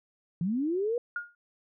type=linear sweep; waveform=sine; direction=up; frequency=160 to 492.4 Hz; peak=-26 dBFS; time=0.41-0.98 s; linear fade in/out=2 ms
type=tone with exponential decay; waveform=sine; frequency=1426 Hz; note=F6; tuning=36 cents sharp; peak=-27 dBFS; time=1.16-1.35 s; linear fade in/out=2 ms; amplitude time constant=41 ms
effects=none